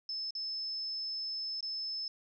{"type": "tone with dropouts", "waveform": "sine", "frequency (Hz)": 5240, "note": "E8", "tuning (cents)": -11, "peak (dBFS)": -35, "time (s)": [0.09, 2.08], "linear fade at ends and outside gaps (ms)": 2, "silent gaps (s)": [[0.307, 0.351], [1.607, 1.627]], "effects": []}